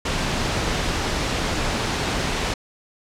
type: noise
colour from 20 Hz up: pink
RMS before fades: -23 dBFS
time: 0.05-2.54 s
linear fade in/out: 5 ms
effects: low-pass 6000 Hz 12 dB/octave